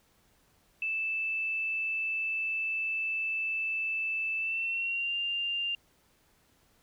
sine tone with pitch glide, 2637 to 2794 Hz, E7 to F7, 0 to 0 cents, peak -29 dBFS, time 0.82-5.75 s, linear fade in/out 2 ms, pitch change +100 cents, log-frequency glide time 4.38-5.15 s, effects pink hiss -67 dBFS RMS until 6.82 s

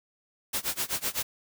white noise with tremolo, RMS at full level -28 dBFS, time 0.53-1.23 s, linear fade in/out 10 ms, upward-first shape sine, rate 7.9 Hz, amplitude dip 95%, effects none

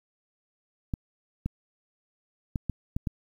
clicks, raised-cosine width 5 ms, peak -16 dBFS, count 6, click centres 0.938 / 1.46 / 2.558 / 2.697 / 2.965 / 3.072 s, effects 9-bit

